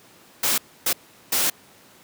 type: noise bursts at uneven times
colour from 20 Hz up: white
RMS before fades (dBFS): -21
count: 3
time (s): 0.43-0.58 / 0.86-0.93 / 1.32-1.5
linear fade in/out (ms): 5
effects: pink hiss -51 dBFS RMS until 2.03 s + high-pass 150 Hz 12 dB/octave